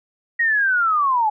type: linear sweep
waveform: sine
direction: down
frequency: 1897 to 826 Hz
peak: -15 dBFS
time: 0.39-1.3 s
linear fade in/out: 10 ms
effects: none